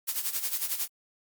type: noise with tremolo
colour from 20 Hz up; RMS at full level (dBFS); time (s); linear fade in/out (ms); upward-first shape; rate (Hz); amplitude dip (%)
blue; -28; 0.07-0.88; 20; sine; 11; 75
effects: Opus 48 kbps